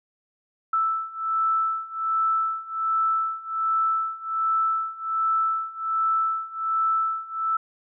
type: beating tone pair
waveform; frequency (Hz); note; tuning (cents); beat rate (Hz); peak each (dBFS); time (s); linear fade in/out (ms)
sine; 1318.5 / 1319.8; E6 / E6; 0 / +2; 1.3; -26 / -24; 0.73-7.57; 5
effects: none